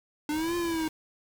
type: linear two-way sweep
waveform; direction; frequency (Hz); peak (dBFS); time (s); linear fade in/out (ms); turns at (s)
square; up then down; 295.8 to 349.2 to 312; -28; 0.29-0.88; 2; 0.56
type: noise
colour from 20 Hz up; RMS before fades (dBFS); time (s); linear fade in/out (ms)
pink; -44; 0.3-0.89; 2
effects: none